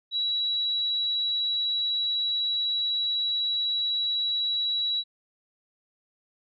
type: tone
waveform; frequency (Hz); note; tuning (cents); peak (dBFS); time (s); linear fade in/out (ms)
sine; 3904; B7; -21; -24; 0.11-5.04; 50
effects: none